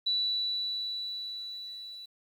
sine tone with level ramp, 3951 Hz, B7, in tune, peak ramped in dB -25 to -42 dBFS, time 0.06-2.06 s, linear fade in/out 10 ms, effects 10-bit

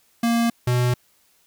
square tone pair in turn, 233.1 / 123.48 Hz, A#3 / B2, 0 / 0 cents, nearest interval major seventh, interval 1100 cents, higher first, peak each -18 / -18 dBFS, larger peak neither, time 0.23-0.5 / 0.67-0.94 s, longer neither, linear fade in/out 5 ms, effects white hiss -61 dBFS RMS until 1.46 s

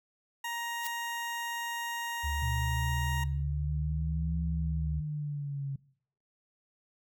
20% pulse tone, 939 Hz, A#5, 12 cents sharp, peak -29 dBFS, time 0.44-3.24 s, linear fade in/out 5 ms
blue noise with exponential growth, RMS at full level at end -33 dBFS, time 0.78-0.87 s, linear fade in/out 1 ms, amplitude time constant 19 ms
sine tone with pitch glide, 73.42 to 71.87 Hz, D2 to D2, 0 to -37 cents, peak -31 dBFS, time 2.23-5.01 s, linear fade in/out 20 ms, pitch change -37 cents, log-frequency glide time 2.33-4.73 s
sine exponential two-way sweep, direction up then down, 120.6 to 166 to 136.7 Hz, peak -32 dBFS, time 2.42-5.76 s, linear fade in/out 5 ms, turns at 4.41 s
effects noise-tail reverb RT60 0.6 s tail -21 dB re dry

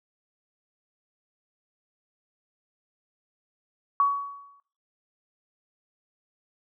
sine tone with exponential decay, 1125 Hz, C#6, 25 cents sharp, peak -16 dBFS, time 4-4.6 s, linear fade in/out 1 ms, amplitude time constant 130 ms, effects noise-tail reverb RT60 0.4 s tail -17 dB re dry

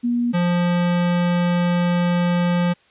sine / square tone pair in turn, 240 / 175.31 Hz, B3 / F3, -49 / +7 cents, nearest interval perfect fourth, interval 544 cents, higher first, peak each -17 dBFS, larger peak neither, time 0.03-0.33 / 0.33-2.74 s, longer second, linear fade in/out 20 ms, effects white hiss -56 dBFS RMS until 2.9 s + resampled to 8000 Hz

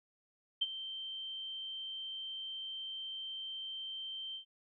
sine tone with ADSR envelope, 3126 Hz, G7, 6 cents flat, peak -27 dBFS, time 0.61-4.45 s, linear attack 11 ms, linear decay 34 ms, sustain -13 dB, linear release 100 ms, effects none

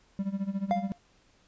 triangle tone with tremolo, 196 Hz, G3, in tune, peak -24 dBFS, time 0.19-0.92 s, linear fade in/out 0 ms, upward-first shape sine, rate 14 Hz, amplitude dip 85%
triangle tone with exponential decay, 699 Hz, F5, 1 cent sharp, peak -19 dBFS, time 0.71-0.98 s, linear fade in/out 0 ms, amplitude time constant 58 ms
effects pink hiss -64 dBFS RMS until 1.47 s + resampled to 16000 Hz

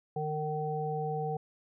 harmonic tone, 152.7 Hz, D#3, 32 cents flat, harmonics 1 / 3 / 5, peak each -35 / -35 / -35 dBFS, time 0.16-1.37 s, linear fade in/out 5 ms, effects none

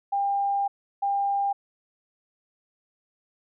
sine tone pair in turn, 799 / 799 Hz, G5 / G5, +33 / +33 cents, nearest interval unison, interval 0 cents, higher neither, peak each -22 dBFS, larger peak neither, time 0.12-0.68 / 1.02-1.53 s, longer first, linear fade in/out 10 ms, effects none

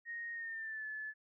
sine tone with pitch glide, 1864.7 to 1729.8 Hz, A#6 to A6, 0 to -30 cents, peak -40 dBFS, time 0.05-1.14 s, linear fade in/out 50 ms, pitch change -130 cents, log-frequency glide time 0.33-0.86 s, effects none

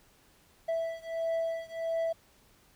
triangle beating tone pair, 658 / 659.5 Hz, E5 / E5, -3 / +1 cents, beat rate 1.5 Hz, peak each -31 / -32 dBFS, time 0.68-2.13 s, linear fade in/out 10 ms, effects pink hiss -63 dBFS RMS until 2.75 s

